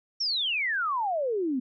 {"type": "exponential sweep", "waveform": "sine", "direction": "down", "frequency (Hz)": [5670, 242.8], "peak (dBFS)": -25, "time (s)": [0.2, 1.6], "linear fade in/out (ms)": 10, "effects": []}